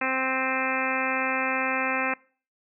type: harmonic tone with a mistuned harmonic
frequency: 261.6 Hz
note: C4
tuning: in tune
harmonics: 1 / 2 / 3 / 4 / 5 / 6 / 7 / 8 / 9 / 10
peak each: -33 / -33 / -33 / -33 / -33 / -33 / -33 / -33 / -33 / -33 dBFS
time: 0.01-2.14 s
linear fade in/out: 5 ms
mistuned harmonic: 9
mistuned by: +31 cents
effects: noise-tail reverb RT60 0.4 s tail -22 dB re dry